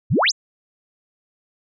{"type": "exponential sweep", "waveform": "sine", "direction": "up", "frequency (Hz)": [83.4, 7740], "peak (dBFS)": -14, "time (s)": [0.1, 0.32], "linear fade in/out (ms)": 20, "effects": []}